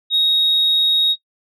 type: tone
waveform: sine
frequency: 3764 Hz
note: A#7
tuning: 16 cents sharp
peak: -11 dBFS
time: 0.1-1.16 s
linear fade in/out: 50 ms
effects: noise-tail reverb RT60 0.1 s tail -20 dB re dry + tanh soft clip ceiling -9 dBFS